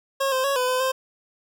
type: tone with pitch steps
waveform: 25% pulse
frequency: 544 / 520 / 555 / 503 / 509 / 523 Hz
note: C#5 / C5 / C#5 / B4 / C5 / C5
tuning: -33 / -11 / +2 / +32 / -48 / -1 cents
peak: -17 dBFS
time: 0.2-0.92 s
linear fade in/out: 10 ms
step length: 120 ms
effects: none